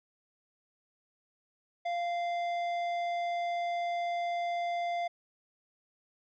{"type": "tone with tanh clipping", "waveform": "triangle", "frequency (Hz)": 694, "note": "F5", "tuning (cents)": -11, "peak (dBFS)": -32, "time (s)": [1.85, 5.08], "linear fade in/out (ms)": 10, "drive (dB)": 15, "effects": []}